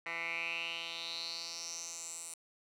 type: tone with band-pass filter sweep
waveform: 10% pulse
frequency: 167.4 Hz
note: E3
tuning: 27 cents sharp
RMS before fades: -41 dBFS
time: 0.06-2.34 s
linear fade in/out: 2 ms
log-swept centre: 1900 to 8800 Hz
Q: 5.5
effects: none